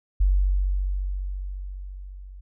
sine tone with level ramp, 47.26 Hz, F#1, 37 cents sharp, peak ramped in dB -15 to -39 dBFS, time 0.2-2.41 s, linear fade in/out 10 ms, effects none

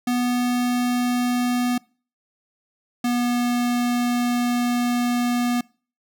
square tone pair in turn, 245.6 / 242.8 Hz, B3 / B3, -9 / -29 cents, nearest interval unison, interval 20 cents, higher first, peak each -20 dBFS, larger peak neither, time 0.07-1.78 / 3.04-5.61 s, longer second, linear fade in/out 5 ms, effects noise-tail reverb RT60 0.4 s tail -25 dB re dry

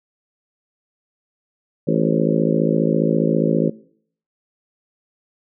harmonic tone with a mistuned harmonic, 54.8 Hz, A1, 6 cents flat, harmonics 3 / 4 / 5 / 6 / 7 / 8 / 9 / 10, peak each -21 / -22 / -23 / -24 / -24 / -25 / -26 / -26 dBFS, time 1.87-3.7 s, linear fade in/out 10 ms, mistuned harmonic 9, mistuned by +42 cents, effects noise-tail reverb RT60 0.6 s tail -21 dB re dry

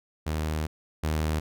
sawtooth tone pair in turn, 77.7 / 77.7 Hz, D#2 / D#2, -2 / -2 cents, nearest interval unison, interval 0 cents, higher neither, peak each -23 / -21 dBFS, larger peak second, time 0.26-0.67 / 1.03-1.4 s, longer first, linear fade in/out 10 ms, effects none

